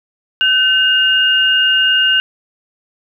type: tone pair together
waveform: sine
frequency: 1525.1 / 2836 Hz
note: G6 / F7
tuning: -48 / +26 cents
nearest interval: major seventh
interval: 1074 cents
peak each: -14 / -11 dBFS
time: 0.41-2.2 s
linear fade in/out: 0 ms
effects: none